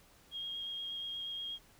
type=tone with vibrato; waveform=sine; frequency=3254 Hz; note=G#7; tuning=36 cents flat; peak=-38 dBFS; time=0.31-1.59 s; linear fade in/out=50 ms; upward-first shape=square; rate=8.4 Hz; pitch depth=8 cents each way; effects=pink hiss -63 dBFS RMS until 1.79 s